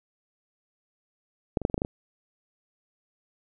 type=clicks; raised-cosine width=2 ms; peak=-9 / -20 / -6 / -24 / -10 / -15 / -13 / -18 dBFS; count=8; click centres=1.572 / 1.617 / 1.651 / 1.699 / 1.743 / 1.779 / 1.819 / 1.849 s; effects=none